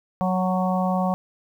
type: harmonic tone with a mistuned harmonic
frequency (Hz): 185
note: F#3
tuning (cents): 0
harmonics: 1 / 3 / 4 / 5 / 6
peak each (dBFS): -22 / -28 / -26 / -31 / -31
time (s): 0.21-1.14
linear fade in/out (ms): 0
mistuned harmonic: 5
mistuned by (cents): -15
effects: 9-bit